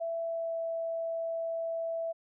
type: tone with pitch glide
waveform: sine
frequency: 665 to 660.8 Hz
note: E5 to E5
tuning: +15 to +4 cents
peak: -31 dBFS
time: 0-2.13 s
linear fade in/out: 20 ms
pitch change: -11 cents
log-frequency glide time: 0.2-0.57 s
effects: none